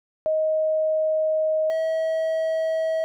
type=tone pair in turn; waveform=sine / triangle; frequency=627 / 642.8 Hz; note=D#5 / E5; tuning=+13 / -44 cents; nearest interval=unison; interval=43 cents; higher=second; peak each=-19 dBFS; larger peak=neither; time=0.26-1.7 / 1.7-3.04 s; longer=first; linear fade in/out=0 ms; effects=none